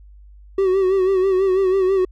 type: tone with vibrato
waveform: triangle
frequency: 379.7 Hz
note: F#4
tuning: 45 cents sharp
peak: -12 dBFS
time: 0.58-2.05 s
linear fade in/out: 5 ms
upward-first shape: sine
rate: 6.1 Hz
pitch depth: 58 cents each way
effects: added 50 Hz sine -41 dBFS peak until 2.11 s